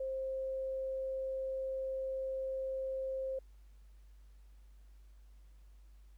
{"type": "tone", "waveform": "sine", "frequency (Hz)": 529, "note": "C5", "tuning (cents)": 19, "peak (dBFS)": -35, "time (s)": [0, 3.39], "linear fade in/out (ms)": 5, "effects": ["added 50 Hz sine -55 dBFS peak until 6.17 s", "pink hiss -75 dBFS RMS until 6.17 s"]}